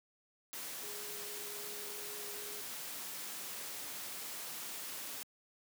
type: tone in noise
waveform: sine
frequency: 415.3 Hz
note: G#4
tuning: in tune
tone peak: -51 dBFS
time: 0.83-2.61 s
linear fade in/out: 0 ms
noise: white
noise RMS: -44 dBFS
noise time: 0.53-5.23 s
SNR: -10 dB
effects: high-pass 150 Hz 12 dB/octave